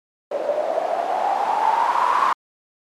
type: noise with low-pass filter sweep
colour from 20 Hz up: blue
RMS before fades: -20 dBFS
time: 0.31-2.33 s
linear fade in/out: 5 ms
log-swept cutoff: 560 to 1100 Hz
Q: 9.9
effects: high-pass 300 Hz 12 dB/octave + MP3 96 kbps